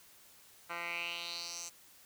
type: tone with band-pass filter sweep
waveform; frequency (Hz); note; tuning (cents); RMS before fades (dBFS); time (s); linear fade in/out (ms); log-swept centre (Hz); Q
10% pulse; 171.2; F3; -34; -41; 0.69-1.7; 20; 1600 to 7000; 4.1
effects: white hiss -60 dBFS RMS until 2.05 s